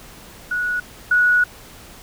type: tone pair in turn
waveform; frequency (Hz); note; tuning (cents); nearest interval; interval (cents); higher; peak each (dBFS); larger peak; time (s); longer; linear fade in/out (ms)
sine; 1464 / 1464; F#6 / F#6; -19 / -19; unison; 0; neither; -19 / -12; second; 0.51-0.8 / 1.11-1.44; second; 5
effects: pink hiss -42 dBFS RMS until 2.02 s